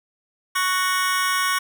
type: chord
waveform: sawtooth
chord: F# major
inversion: second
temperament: just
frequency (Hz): 1110 / 1480 / 1850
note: C#6 / F#6 / A#6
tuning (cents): +2 / 0 / -14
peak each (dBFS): -18 / -21 / -24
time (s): 0.55-1.59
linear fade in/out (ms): 10
effects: none